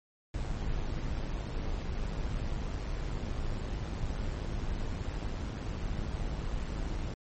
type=noise with amplitude modulation; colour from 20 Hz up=brown; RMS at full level=-32 dBFS; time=0.34-7.14 s; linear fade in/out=2 ms; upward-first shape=sine; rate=105 Hz; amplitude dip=45%; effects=MP3 32 kbps